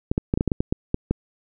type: clicks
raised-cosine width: 3 ms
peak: -7 dBFS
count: 11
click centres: 0.115 / 0.179 / 0.339 / 0.375 / 0.409 / 0.477 / 0.518 / 0.605 / 0.725 / 0.944 / 1.11 s
effects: none